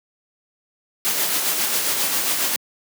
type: noise with tremolo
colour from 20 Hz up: white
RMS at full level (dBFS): -20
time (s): 1.05-2.56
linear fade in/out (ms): 0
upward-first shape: sine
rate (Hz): 7.4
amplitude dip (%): 35
effects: high-pass 200 Hz 12 dB/octave